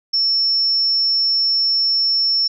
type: tone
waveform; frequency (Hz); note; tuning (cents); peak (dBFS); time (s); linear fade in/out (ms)
sine; 5400; E8; +41; -14; 0.13-2.48; 10
effects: none